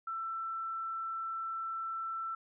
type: tone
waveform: sine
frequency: 1335 Hz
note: E6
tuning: 22 cents sharp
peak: -35 dBFS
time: 0.07-2.35 s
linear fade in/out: 5 ms
effects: none